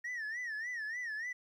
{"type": "tone with vibrato", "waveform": "sine", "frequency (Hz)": 1846, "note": "A#6", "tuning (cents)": -17, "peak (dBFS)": -34, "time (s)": [0.04, 1.33], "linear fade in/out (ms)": 10, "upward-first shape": "sine", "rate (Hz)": 3.4, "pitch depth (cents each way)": 140, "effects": ["tanh soft clip ceiling -36 dBFS", "12-bit"]}